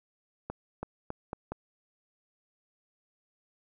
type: accelerating click train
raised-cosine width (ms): 1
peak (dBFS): -21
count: 5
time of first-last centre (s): 0.5-1.52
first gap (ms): 330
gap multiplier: 0.83
effects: none